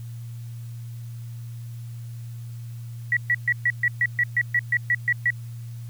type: tone bursts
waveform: sine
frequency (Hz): 1937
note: B6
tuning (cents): -34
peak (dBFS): -17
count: 13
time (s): 3.12-5.304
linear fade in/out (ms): 2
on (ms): 48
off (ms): 130
effects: added 117 Hz sine -33 dBFS peak until 5.89 s + white hiss -55 dBFS RMS until 5.89 s